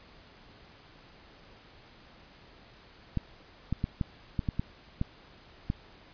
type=clicks; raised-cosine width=5 ms; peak=-16 dBFS; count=9; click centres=3.173 / 3.726 / 3.841 / 4.012 / 4.392 / 4.488 / 4.595 / 5.014 / 5.701 s; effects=pink hiss -55 dBFS RMS until 6.13 s + resampled to 11025 Hz